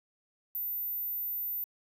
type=tone; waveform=sine; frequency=14160 Hz; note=A9; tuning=10 cents sharp; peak=-30 dBFS; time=0.55-1.64 s; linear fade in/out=0 ms; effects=tanh soft clip ceiling -30 dBFS